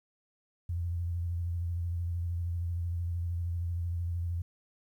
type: tone with vibrato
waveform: sine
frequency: 86 Hz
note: F2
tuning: 26 cents flat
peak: -30 dBFS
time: 0.69-4.42 s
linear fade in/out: 5 ms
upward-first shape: square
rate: 13 Hz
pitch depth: 29 cents each way
effects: 11-bit